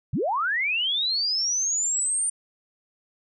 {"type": "linear sweep", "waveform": "sine", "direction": "up", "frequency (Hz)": [87.31, 9080], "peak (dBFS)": -22, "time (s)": [0.13, 2.3], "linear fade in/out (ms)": 5, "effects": []}